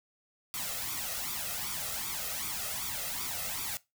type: noise with flanger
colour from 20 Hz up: white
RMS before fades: -36 dBFS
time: 0.54-3.77 s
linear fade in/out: 0 ms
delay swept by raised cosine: 0.85 to 1.57 ms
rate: 2.6 Hz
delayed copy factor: +0.7
effects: noise-tail reverb RT60 0.2 s tail -19 dB re dry